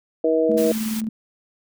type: harmonic tone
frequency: 160 Hz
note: D#3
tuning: 49 cents sharp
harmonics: 2 / 3 / 4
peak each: -22 / -18 / -22 dBFS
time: 0.24-0.72 s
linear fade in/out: 5 ms
type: tone with tremolo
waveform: sine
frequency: 220 Hz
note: A3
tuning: in tune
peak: -21 dBFS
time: 0.49-1.09 s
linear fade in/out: 5 ms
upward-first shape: square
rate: 19 Hz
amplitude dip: 35%
type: high-pass noise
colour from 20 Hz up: white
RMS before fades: -33 dBFS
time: 0.57-1.01 s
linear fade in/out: 10 ms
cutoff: 780 Hz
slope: 96 dB/octave
effects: none